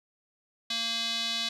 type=tone with band-pass filter; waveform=square; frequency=230 Hz; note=A#3; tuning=23 cents flat; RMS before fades=-31 dBFS; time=0.7-1.49 s; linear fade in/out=5 ms; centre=3900 Hz; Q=3.9; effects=none